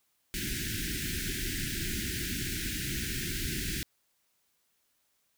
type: band-stop noise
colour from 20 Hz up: pink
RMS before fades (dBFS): -34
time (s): 0.34-3.83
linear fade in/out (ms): 0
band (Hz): 390 to 1500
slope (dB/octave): 96
effects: white hiss -74 dBFS RMS until 5.37 s